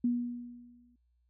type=tone with exponential decay; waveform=sine; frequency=241.6 Hz; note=B3; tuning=38 cents flat; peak=-24 dBFS; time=0.04-0.96 s; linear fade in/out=5 ms; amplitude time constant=200 ms; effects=added 60 Hz sine -69 dBFS peak until 1.29 s